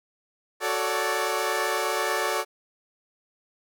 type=chord; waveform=15% pulse; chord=D major seventh; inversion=first; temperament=equal with one note detuned; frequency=370 / 440 / 558.9 / 587.3 Hz; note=F#4 / A4 / C#5 / D5; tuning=0 / 0 / +14 / 0 cents; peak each=-24 / -22 / -25 / -24 dBFS; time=0.6-2.45 s; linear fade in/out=50 ms; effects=none